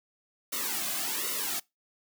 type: noise with flanger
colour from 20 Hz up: white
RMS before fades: -32 dBFS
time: 0.52-1.6 s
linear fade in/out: 10 ms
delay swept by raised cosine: 1.2 to 2.2 ms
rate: 1.3 Hz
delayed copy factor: -1
effects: noise-tail reverb RT60 0.2 s tail -23 dB re dry + high-pass 200 Hz 12 dB/octave